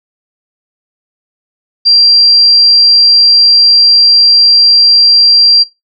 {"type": "tone", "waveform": "sine", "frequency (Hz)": 4736, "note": "D8", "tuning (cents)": 14, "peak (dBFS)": -3, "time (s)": [1.85, 5.64], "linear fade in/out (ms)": 20, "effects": ["noise-tail reverb RT60 0.2 s tail -19 dB re dry"]}